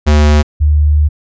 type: tone pair in turn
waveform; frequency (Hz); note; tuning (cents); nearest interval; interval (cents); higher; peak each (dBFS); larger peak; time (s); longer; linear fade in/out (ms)
square / sine; 74.7 / 74.7; D2 / D2; +30 / +30; unison; 0; neither; -6; neither; 0.06-0.43 / 0.6-1.09; second; 20
effects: resampled to 16000 Hz